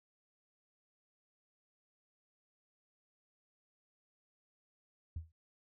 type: tone with exponential decay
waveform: sine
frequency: 81.2 Hz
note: E2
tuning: 26 cents flat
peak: -34 dBFS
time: 5.16-5.32 s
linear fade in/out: 5 ms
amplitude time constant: 33 ms
effects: tanh soft clip ceiling -33 dBFS